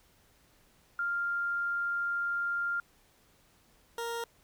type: tone pair in turn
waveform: sine / 20% pulse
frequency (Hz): 1396.9 / 466.2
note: F6 / A#4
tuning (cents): 0 / 0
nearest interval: octave + perfect fifth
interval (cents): 1900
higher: first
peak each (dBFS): -29 / -29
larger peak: neither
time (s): 0.99-2.8 / 3.98-4.24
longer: first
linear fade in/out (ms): 2
effects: pink hiss -65 dBFS RMS until 4.43 s